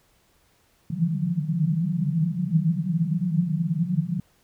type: band-pass noise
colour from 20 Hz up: white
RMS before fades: -24 dBFS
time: 0.9-4.2 s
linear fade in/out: 5 ms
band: 150 to 180 Hz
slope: 96 dB/octave
effects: pink hiss -63 dBFS RMS until 4.43 s